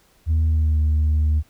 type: tone with pitch glide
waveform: sine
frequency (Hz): 79.5 to 76.48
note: D#2 to D#2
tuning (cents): +38 to -29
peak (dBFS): -13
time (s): 0.26-1.43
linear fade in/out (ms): 50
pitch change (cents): -67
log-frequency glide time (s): 0.44-0.81
effects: tanh soft clip ceiling -14 dBFS + pink hiss -58 dBFS RMS until 1.49 s